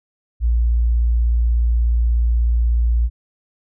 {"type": "tone", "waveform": "sine", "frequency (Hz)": 58.27, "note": "A#1", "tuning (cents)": 0, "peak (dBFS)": -13, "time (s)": [0.4, 3.1], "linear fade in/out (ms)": 50, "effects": []}